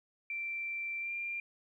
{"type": "tone with pitch glide", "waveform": "sine", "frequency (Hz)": [2349, 2385], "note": ["D7", "D7"], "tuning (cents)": [0, 26], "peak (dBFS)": -35, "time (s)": [0.3, 1.4], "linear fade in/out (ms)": 2, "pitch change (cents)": 26, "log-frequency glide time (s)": [1, 1.12], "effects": ["12-bit"]}